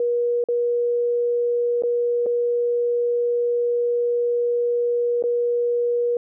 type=tone with dropouts; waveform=sine; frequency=479.3 Hz; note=A#4; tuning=48 cents sharp; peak=-18 dBFS; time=0-6.17 s; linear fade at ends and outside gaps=2 ms; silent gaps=0.44-0.486 / 1.823-1.835 / 2.261-2.265 / 5.225-5.238 s; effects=none